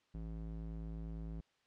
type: tone with band-pass filter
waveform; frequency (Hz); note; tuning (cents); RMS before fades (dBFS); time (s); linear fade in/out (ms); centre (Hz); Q
square; 54.4; A1; -19; -44; 0.14-1.41; 5; 140; 0.94
effects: white hiss -75 dBFS RMS until 1.66 s + low-pass 4000 Hz 12 dB/octave